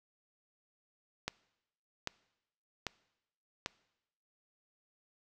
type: click train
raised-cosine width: 0.2 ms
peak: -17 dBFS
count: 4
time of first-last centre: 1.28-3.661 s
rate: 1.26 Hz
effects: noise-tail reverb RT60 0.9 s tail -22 dB re dry